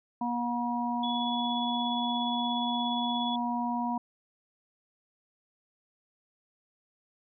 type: harmonic tone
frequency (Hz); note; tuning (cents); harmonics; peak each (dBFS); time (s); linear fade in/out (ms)
240.1; B3; -49; 1 / 3 / 4; -31 / -35 / -32; 0.21-3.98; 5
type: tone with tremolo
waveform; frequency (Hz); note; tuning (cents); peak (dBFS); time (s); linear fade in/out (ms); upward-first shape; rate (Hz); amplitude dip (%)
sine; 3398; G#7; +39; -32; 1.03-3.36; 5; triangle; 17; 40
effects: none